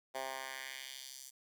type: tone with high-pass filter sweep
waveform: 10% pulse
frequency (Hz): 132.7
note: C3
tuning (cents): +25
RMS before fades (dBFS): -45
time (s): 0.14-1.31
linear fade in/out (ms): 20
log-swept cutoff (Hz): 630 to 7000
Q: 1.4
effects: 11-bit